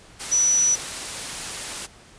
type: tone in noise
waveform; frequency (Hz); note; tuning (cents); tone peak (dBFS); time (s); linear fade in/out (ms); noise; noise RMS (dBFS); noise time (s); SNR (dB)
sine; 5920; F#8; 0; -16; 0.31-0.76; 20; white; -31; 0.19-1.87; +12
effects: pink hiss -49 dBFS RMS until 2.18 s + resampled to 22050 Hz